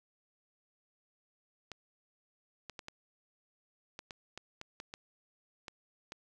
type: clicks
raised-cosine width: 0.2 ms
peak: -26 dBFS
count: 12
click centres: 1.717 / 2.697 / 2.792 / 2.884 / 3.991 / 4.108 / 4.376 / 4.614 / 4.801 / 4.939 / 5.682 / 6.121 s
effects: none